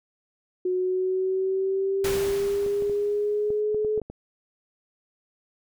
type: linear sweep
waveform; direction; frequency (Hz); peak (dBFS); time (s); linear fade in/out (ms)
sine; up; 364.7 to 430; -22; 0.65-4; 5
type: noise with exponential decay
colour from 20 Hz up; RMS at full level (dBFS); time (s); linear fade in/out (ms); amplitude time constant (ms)
pink; -29; 2.04-3.61; 5; 340
type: clicks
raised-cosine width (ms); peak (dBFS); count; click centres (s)
2; -24; 9; 2.663 / 2.823 / 2.897 / 3.504 / 3.746 / 3.848 / 3.977 / 4.017 / 4.1
effects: none